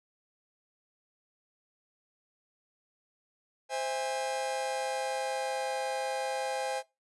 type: chord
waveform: 45% pulse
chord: C augmented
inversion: none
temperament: just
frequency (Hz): 523.3 / 654.1 / 817.6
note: C5 / E5 / G#5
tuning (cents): 0 / -14 / -27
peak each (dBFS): -35 / -39 / -34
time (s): 3.69-6.83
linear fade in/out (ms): 50
effects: noise-tail reverb RT60 0.2 s tail -18 dB re dry + resampled to 24000 Hz